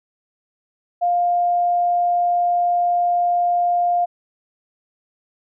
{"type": "tone", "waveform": "sine", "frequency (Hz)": 703, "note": "F5", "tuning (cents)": 11, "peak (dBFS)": -15, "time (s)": [1.01, 4.06], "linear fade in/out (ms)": 20, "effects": []}